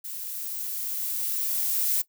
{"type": "noise with level ramp", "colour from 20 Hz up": "violet", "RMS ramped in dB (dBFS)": [-36, -24], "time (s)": [0.04, 2.02], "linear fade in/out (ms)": 10, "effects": ["noise-tail reverb RT60 0.1 s tail -18 dB re dry"]}